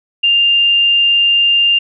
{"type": "tone with frequency modulation", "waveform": "sine", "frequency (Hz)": 2798, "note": "F7", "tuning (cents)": 3, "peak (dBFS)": -8, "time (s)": [0.23, 1.79], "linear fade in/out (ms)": 10, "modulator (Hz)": 26.9, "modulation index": 0.26, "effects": []}